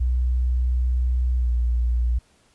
sine tone with pitch glide, 62 to 59.72 Hz, B1 to A#1, +7 to +43 cents, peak -18 dBFS, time 0-2.19 s, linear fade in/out 10 ms, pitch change -64 cents, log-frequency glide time 1.37-1.5 s, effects pink hiss -60 dBFS RMS until 2.54 s + resampled to 24000 Hz

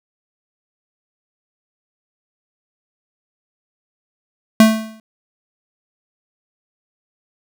square tone with exponential decay, 220 Hz, A3, in tune, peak -4 dBFS, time 4.6-5 s, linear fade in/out 2 ms, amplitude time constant 85 ms, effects none

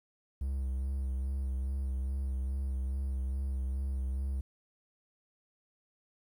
triangle tone with vibrato, 66.3 Hz, C2, 23 cents sharp, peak -29 dBFS, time 0.41-4.41 s, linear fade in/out 5 ms, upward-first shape sine, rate 2.4 Hz, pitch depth 39 cents each way, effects 11-bit

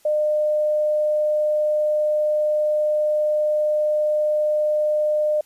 sine tone, 605 Hz, D#5, 49 cents flat, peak -17 dBFS, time 0.05-5.41 s, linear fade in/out 5 ms, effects white hiss -57 dBFS RMS until 5.45 s + resampled to 32000 Hz

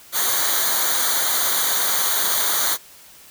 white noise with comb filter, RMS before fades -20 dBFS, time 0.12-2.78 s, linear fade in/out 50 ms, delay 0.38 ms, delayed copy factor -0.85, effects white hiss -46 dBFS RMS until 3.3 s

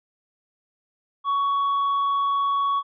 triangle tone, 1119 Hz, C#6, 16 cents sharp, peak -18 dBFS, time 1.24-2.83 s, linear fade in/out 50 ms, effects resampled to 11025 Hz

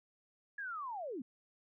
sine linear sweep, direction down, 1700 to 219.8 Hz, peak -39 dBFS, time 0.58-1.22 s, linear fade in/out 5 ms, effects none

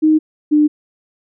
sine tone pair in turn, 311.1 / 300 Hz, D#4 / D4, 0 / +37 cents, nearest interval minor second, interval 63 cents, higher first, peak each -8 dBFS, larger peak neither, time 0.02-0.19 / 0.51-0.68 s, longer neither, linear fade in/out 20 ms, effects none

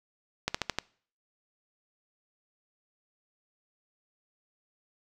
slowing click train, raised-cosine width 0.2 ms, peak -10 dBFS, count 5, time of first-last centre 0.48-0.786 s, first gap 65 ms, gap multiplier 1.11, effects noise-tail reverb RT60 0.5 s tail -24 dB re dry

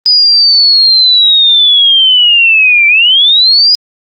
sine linear two-way sweep, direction down then up, 4978 to 2320 to 4978 Hz, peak -3 dBFS, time 0.06-3.75 s, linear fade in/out 0 ms, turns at 2.87 s, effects Opus 24 kbps

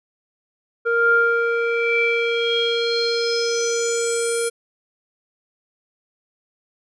square tone with low-pass filter sweep, 466.2 Hz, A#4, in tune, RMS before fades -20 dBFS, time 0.85-4.5 s, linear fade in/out 20 ms, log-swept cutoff 1200 to 10000 Hz, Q 7.1, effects none

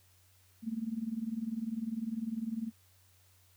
sine tone with tremolo, 224.4 Hz, A3, 34 cents sharp, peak -30 dBFS, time 0.62-2.72 s, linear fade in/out 50 ms, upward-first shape sine, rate 20 Hz, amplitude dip 85%, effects added 92 Hz sine -65 dBFS peak until 3.56 s + white hiss -67 dBFS RMS until 3.56 s

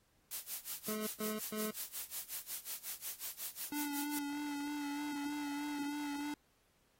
blue noise with tremolo, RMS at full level -40 dBFS, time 0.31-4.19 s, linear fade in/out 2 ms, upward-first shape sine, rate 5.5 Hz, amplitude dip 90%
25% pulse tone bursts, 214.8 Hz, A3, 41 cents flat, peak -35 dBFS, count 3, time 0.88-1.71 s, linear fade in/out 5 ms, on 190 ms, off 130 ms
square tone with vibrato, 290 Hz, D4, 22 cents flat, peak -39 dBFS, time 3.72-6.34 s, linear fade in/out 2 ms, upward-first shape sine, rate 3.2 Hz, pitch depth 27 cents each way
effects pink hiss -74 dBFS RMS until 6.99 s + AAC 48 kbps

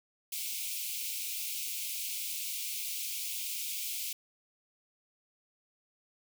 white high-pass noise, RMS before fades -37 dBFS, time 0.32-4.13 s, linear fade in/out 5 ms, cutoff 2200 Hz, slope 96 dB/octave, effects none

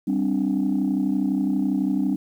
sine chord, G suspended fourth, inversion none, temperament equal, 196 / 261.6 / 293.7 Hz, G3 / C4 / D4, 0 / 0 / 0 cents, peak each -23 dBFS, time 0.07-2.16 s, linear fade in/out 10 ms, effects tanh soft clip ceiling -14 dBFS + 9-bit

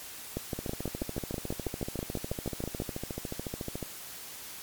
two click trains, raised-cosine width 2 ms, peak -18 / -21 dBFS, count 16 / 46, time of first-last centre 0.37-2.801 / 0.59-3.827 s, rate 6.17 / 13.9 Hz, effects white hiss -44 dBFS RMS until 4.62 s + MP3 96 kbps

